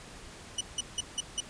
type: tone bursts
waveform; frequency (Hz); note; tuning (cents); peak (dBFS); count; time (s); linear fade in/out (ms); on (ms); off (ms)
20% pulse; 2960; F#7; 0; -23; 5; 0.58-1.405; 5; 29; 170
effects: pink hiss -48 dBFS RMS until 1.49 s + resampled to 22050 Hz